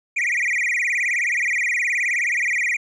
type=tone with vibrato; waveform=triangle; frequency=2150 Hz; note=C7; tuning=47 cents sharp; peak=-17 dBFS; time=0.16-2.77 s; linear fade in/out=10 ms; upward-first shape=sine; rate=19 Hz; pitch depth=230 cents each way; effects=resampled to 24000 Hz